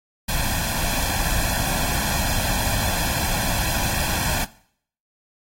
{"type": "noise with comb filter", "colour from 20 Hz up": "pink", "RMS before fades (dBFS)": -23, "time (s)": [0.28, 4.45], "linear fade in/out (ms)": 10, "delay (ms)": 1.2, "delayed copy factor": 0.7, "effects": ["noise-tail reverb RT60 0.6 s tail -19 dB re dry", "AAC 48 kbps"]}